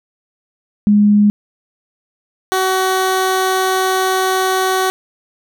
sine / 15% pulse tone pair in turn, 207.1 / 376.5 Hz, G#3 / F#4, -5 / +30 cents, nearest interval minor seventh, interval 1035 cents, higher second, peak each -7 dBFS, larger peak neither, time 0.87-1.3 / 2.52-4.9 s, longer second, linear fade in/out 0 ms, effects none

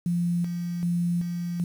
sine tone with tremolo, 173.4 Hz, F3, 12 cents flat, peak -22 dBFS, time 0.06-1.64 s, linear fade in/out 2 ms, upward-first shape square, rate 1.3 Hz, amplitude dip 45%, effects 8-bit

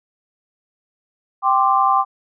sine chord, G suspended fourth, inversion none, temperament just, 784 / 1045.3 / 1176 Hz, G5 / C6 / D6, 0 / -2 / +2 cents, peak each -17 dBFS, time 1.42-2.05 s, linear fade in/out 50 ms, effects none

